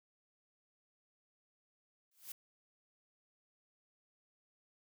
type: noise with exponential growth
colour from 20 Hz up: blue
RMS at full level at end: -42 dBFS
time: 2.11-2.32 s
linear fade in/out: 5 ms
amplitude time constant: 45 ms
effects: none